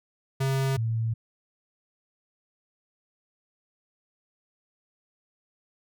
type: tone pair in turn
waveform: square / sine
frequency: 134.6 / 113.18 Hz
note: C3 / A2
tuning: +49 / +49 cents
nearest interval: minor third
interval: 300 cents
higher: first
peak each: -24 dBFS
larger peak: neither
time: 0.4-0.77 / 0.77-1.14 s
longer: neither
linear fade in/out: 10 ms
effects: none